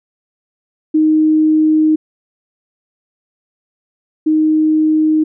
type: tone pair in turn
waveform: sine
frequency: 311.1 / 311.1 Hz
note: D#4 / D#4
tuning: 0 / 0 cents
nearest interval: unison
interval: 0 cents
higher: neither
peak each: -8 / -9 dBFS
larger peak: first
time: 0.94-1.96 / 4.26-5.24 s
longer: first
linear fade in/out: 10 ms
effects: none